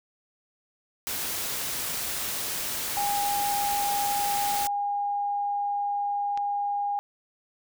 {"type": "noise", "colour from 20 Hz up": "white", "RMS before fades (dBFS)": -31, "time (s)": [1.07, 4.67], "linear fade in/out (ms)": 0}
{"type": "tone", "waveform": "sine", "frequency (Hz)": 813, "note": "G#5", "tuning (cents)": -37, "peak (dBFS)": -25, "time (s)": [2.97, 6.99], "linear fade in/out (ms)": 0}
{"type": "clicks", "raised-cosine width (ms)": 0.2, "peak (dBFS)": -22, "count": 2, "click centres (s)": [4.252, 6.375]}
{"effects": []}